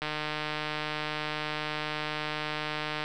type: click train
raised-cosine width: 0.3 ms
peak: -16 dBFS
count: 460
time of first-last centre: 0.02-3.04 s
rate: 152 Hz
effects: none